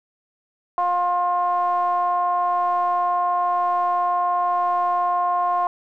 triangle ring-modulated tone, 177.1 Hz, F3, 24 cents sharp, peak -13 dBFS, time 0.78-5.67 s, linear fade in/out 0 ms, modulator 886 Hz, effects none

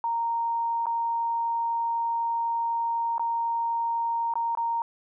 sine tone with dropouts, 928 Hz, A#5, 8 cents flat, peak -24 dBFS, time 0.04-4.82 s, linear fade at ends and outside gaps 1 ms, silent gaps 0.858-0.867 / 3.181-3.195 / 4.338-4.355 / 4.551-4.573 s, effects none

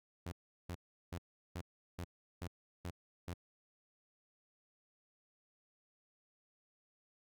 sawtooth tone bursts, 87.31 Hz, F2, in tune, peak -37 dBFS, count 8, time 0.26-3.338 s, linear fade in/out 5 ms, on 61 ms, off 370 ms, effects none

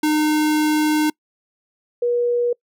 square / sine tone pair in turn, 305.2 / 481.4 Hz, D#4 / B4, -33 / -44 cents, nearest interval minor sixth, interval 789 cents, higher second, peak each -16 dBFS, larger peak neither, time 0.03-1.1 / 2.02-2.53 s, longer first, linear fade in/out 5 ms, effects noise-tail reverb RT60 0.1 s tail -26 dB re dry

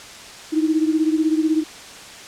sine beating tone pair, 311.1 / 327.1 Hz, D#4 / E4, 0 / -13 cents, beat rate 16 Hz, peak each -17 / -21 dBFS, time 0.52-1.64 s, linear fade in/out 20 ms, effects white hiss -38 dBFS RMS until 2.27 s + low-pass 7000 Hz 12 dB/octave

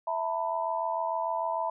sine chord, E suspended fourth, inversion none, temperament equal with one note detuned, 659.3 / 901.1 / 987.8 Hz, E5 / A5 / B5, 0 / +41 / 0 cents, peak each -32 dBFS, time 0.07-1.7 s, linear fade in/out 5 ms, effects none

